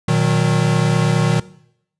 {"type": "chord", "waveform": "square", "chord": "B major", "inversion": "none", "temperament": "equal with one note detuned", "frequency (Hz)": [120.51, 155.56, 185], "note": ["B2", "D#3", "F#3"], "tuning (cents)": [-42, 0, 0], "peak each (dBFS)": [-19, -17, -21], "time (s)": [0.08, 1.4], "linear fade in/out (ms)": 5, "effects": ["noise-tail reverb RT60 0.7 s tail -19 dB re dry", "resampled to 22050 Hz"]}